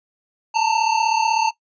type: tone pair together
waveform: square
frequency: 880 / 916.1 Hz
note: A5 / A#5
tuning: 0 / -30 cents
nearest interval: minor second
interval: 70 cents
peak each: -20 dBFS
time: 0.54-1.51 s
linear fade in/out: 20 ms
effects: noise-tail reverb RT60 0.1 s tail -17 dB re dry + resampled to 16000 Hz